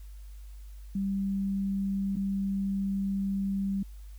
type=tone with dropouts; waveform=sine; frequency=196 Hz; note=G3; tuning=in tune; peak=-27 dBFS; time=0.95-3.83 s; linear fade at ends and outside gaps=5 ms; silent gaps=2.158-2.166 s; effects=added 50 Hz sine -42 dBFS peak until 4.18 s + white hiss -63 dBFS RMS until 4.18 s